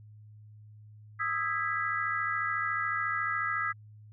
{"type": "chord", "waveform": "sine", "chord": "E major seventh", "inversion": "third", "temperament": "equal with one note detuned", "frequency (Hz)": [1244.5, 1318.5, 1647.8, 1975.5], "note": ["D#6", "E6", "G#6", "B6"], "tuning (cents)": [0, 0, -14, 0], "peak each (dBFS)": -34, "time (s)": [1.19, 3.73], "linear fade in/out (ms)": 20, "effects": ["added 106 Hz sine -49 dBFS peak until 4.12 s"]}